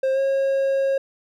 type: tone with pitch glide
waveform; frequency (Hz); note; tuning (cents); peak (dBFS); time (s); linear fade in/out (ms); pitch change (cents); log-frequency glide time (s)
triangle; 530 to 543; C5 to C#5; +22 to -36; -16; 0.03-0.98; 5; +42; 0.13-0.19
effects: none